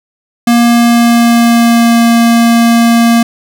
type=tone with pitch glide; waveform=square; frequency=236.3 to 232.8 Hz; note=A#3 to A#3; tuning=+24 to -2 cents; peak=-5 dBFS; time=0.47-3.23 s; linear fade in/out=5 ms; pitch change=-26 cents; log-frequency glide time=0.67-2.02 s; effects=none